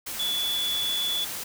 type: tone in noise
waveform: sine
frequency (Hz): 3434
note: A7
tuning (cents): -43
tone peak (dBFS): -25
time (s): 0.19-1.25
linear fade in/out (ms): 10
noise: white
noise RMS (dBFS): -34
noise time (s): 0.06-1.44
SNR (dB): +6
effects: none